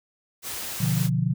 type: noise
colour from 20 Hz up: white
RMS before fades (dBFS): -33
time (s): 0.42-1.1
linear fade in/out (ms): 50
type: chord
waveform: sine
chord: B diminished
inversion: none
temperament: equal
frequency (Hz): 123.47 / 146.83 / 174.61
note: B2 / D3 / F3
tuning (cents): 0 / 0 / 0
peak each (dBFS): -25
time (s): 0.8-1.34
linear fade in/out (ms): 10
effects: none